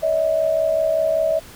sine tone pair together, 576.8 / 642 Hz, D5 / E5, -31 / -46 cents, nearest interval major second, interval 185 cents, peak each -22 / -17 dBFS, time 0.02-1.4 s, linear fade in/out 20 ms, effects pink hiss -42 dBFS RMS until 1.55 s

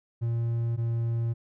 triangle tone pair in turn, 116.54 / 116.04 Hz, A#2 / A#2, 0 / -7 cents, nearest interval unison, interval 7 cents, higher first, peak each -23 dBFS, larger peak neither, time 0.21-0.77 / 0.77-1.34 s, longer second, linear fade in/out 20 ms, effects none

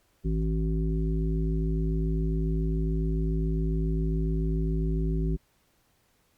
harmonic tone, 53.6 Hz, A1, 45 cents flat, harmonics 1 / 3 / 5 / 7, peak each -26 / -29 / -36 / -36 dBFS, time 0.24-5.37 s, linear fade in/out 20 ms, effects pink hiss -68 dBFS RMS until 6.37 s + Opus 48 kbps

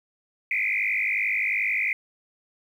sine tone with frequency modulation, 2233 Hz, C#7, 12 cents sharp, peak -22 dBFS, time 0.51-1.93 s, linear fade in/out 2 ms, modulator 51.3 Hz, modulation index 4.6, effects 9-bit

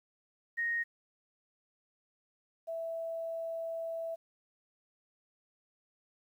sine tone pair in turn, 1864.7 / 659.3 Hz, A#6 / E5, 0 / 0 cents, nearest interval octave + tritone, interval 1800 cents, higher first, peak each -30 / -35 dBFS, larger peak first, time 0.57-0.84 / 2.67-4.16 s, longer second, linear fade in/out 20 ms, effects 11-bit

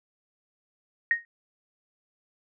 sine tone with exponential decay, 1864.7 Hz, A#6, in tune, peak -16 dBFS, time 1.11-1.25 s, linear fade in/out 1 ms, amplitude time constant 29 ms, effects none

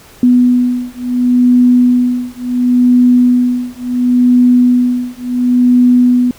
sine beating tone pair, 246.9 / 247.61 Hz, B3 / B3, 0 / +5 cents, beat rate 0.71 Hz, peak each -10 dBFS, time 0.23-6.31 s, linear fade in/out 2 ms, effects pink hiss -40 dBFS RMS until 6.38 s

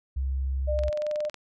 sine tone, 66.6 Hz, C2, 31 cents sharp, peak -25 dBFS, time 0.16-0.9 s, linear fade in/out 10 ms
sine tone with vibrato, 601 Hz, D5, 40 cents sharp, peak -26 dBFS, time 0.67-1.3 s, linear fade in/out 20 ms, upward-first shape triangle, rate 12 Hz, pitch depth 8 cents each way
click train, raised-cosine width 0.2 ms, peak -23 dBFS, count 13, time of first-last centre 0.79-1.343 s, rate 21.7 Hz
effects none

